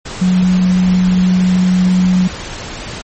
sine tone in noise, 183.2 Hz, F#3, 17 cents flat, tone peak -8 dBFS, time 0.21-2.28 s, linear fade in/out 10 ms, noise pink, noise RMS -26 dBFS, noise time 0.05-3.02 s, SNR +15 dB, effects MP3 32 kbps

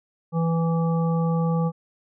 harmonic tone, 165.5 Hz, E3, 7 cents sharp, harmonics 1 / 3 / 5 / 7, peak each -20 / -29 / -33 / -35 dBFS, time 0.32-1.72 s, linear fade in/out 50 ms, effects none

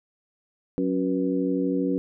harmonic tone with a mistuned harmonic, 92.5 Hz, F#2, in tune, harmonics 2 / 3 / 4 / 5, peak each -29 / -24 / -30 / -30 dBFS, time 0.78-1.98 s, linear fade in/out 0 ms, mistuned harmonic 5, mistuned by +81 cents, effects none

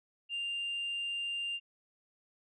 sine tone, 2794 Hz, F7, in tune, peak -32 dBFS, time 0.29-1.6 s, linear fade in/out 50 ms, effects tanh soft clip ceiling -31 dBFS

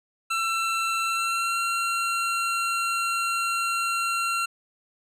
25% pulse tone with pitch glide, 1342 to 1367.8 Hz, E6 to F6, +31 to -36 cents, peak -20 dBFS, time 0.3-4.46 s, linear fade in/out 10 ms, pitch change +33 cents, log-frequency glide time 1.05-1.6 s, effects low-pass 11000 Hz 12 dB/octave

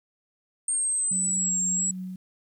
sine exponential two-way sweep, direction down then up, 8640 to 7459 to 7800 Hz, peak -23 dBFS, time 0.68-1.91 s, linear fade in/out 2 ms, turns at 1.64 s
sine tone with tremolo, 185 Hz, F#3, in tune, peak -31 dBFS, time 1.11-2.16 s, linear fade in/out 5 ms, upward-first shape triangle, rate 3.6 Hz, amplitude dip 30%
effects 10-bit

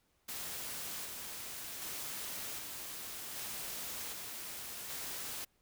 white noise with tremolo, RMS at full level -42 dBFS, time 0.28-5.45 s, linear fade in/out 10 ms, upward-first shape square, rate 0.65 Hz, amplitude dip 25%, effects pink hiss -75 dBFS RMS until 5.61 s

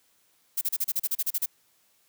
violet noise bursts, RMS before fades -26 dBFS, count 12, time 0.57-1.46 s, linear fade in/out 10 ms, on 43 ms, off 34 ms, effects white hiss -66 dBFS RMS until 2.08 s + high-pass 80 Hz 12 dB/octave

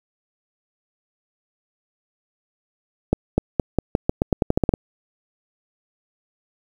accelerating click train, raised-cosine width 2 ms, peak -3 dBFS, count 14, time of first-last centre 3.13-4.738 s, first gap 250 ms, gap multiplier 0.87, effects 7-bit

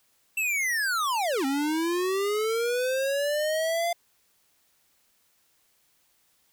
square linear two-way sweep, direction down then up, 2689 to 264.7 to 695 Hz, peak -25 dBFS, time 0.37-3.93 s, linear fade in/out 5 ms, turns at 1.45 s, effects white hiss -67 dBFS RMS until 6.52 s

